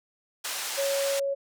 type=band-pass noise; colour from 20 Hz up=white; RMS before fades=-33 dBFS; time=0.44-1.2 s; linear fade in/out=10 ms; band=620 to 8600 Hz; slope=12 dB/octave
type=tone; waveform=sine; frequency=554.4 Hz; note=C#5; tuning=in tune; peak=-25 dBFS; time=0.77-1.35 s; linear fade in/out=20 ms
effects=none